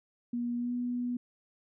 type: tone with pitch glide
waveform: sine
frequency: 240 to 244.6 Hz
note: B3 to B3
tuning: -49 to -16 cents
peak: -30 dBFS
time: 0.33-1.17 s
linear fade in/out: 5 ms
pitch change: +33 cents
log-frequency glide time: 0.57-0.73 s
effects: none